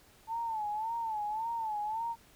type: tone with vibrato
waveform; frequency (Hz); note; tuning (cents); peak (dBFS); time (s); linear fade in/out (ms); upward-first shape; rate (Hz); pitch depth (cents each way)
sine; 880; A5; 0; -32; 0.27-2.16; 50; sine; 1.8; 99
effects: pink hiss -61 dBFS RMS until 2.35 s